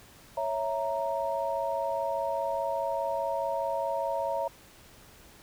sine chord, A# diminished, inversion first, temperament equal, 554.4 / 659.3 / 932.3 Hz, C#5 / E5 / A#5, 0 / 0 / 0 cents, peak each -32 dBFS, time 0.37-4.48 s, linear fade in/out 5 ms, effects pink hiss -54 dBFS RMS until 5.42 s

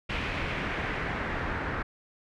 pink noise with low-pass filter sweep, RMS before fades -32 dBFS, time 0.09-1.83 s, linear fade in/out 10 ms, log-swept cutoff 2600 to 1600 Hz, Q 2, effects none

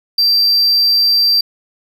triangle tone, 4699 Hz, D8, in tune, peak -8 dBFS, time 0.18-1.41 s, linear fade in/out 5 ms, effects none

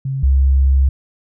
sine tone pair in turn, 134.7 / 67.35 Hz, C#3 / C#2, -49 / -49 cents, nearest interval octave, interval 1200 cents, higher first, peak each -18 / -9 dBFS, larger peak second, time 0.05-0.23 / 0.23-0.89 s, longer second, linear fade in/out 5 ms, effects none

